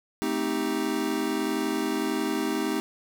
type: chord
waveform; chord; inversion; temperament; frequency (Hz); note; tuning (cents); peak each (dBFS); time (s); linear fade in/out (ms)
square; A half-diminished seventh; none; equal with one note detuned; 220 / 261.6 / 312.7 / 392; A3 / C4 / Eb4 / G4; 0 / 0 / +9 / 0; -34 / -32 / -30 / -32; 0.22-2.8; 0
effects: none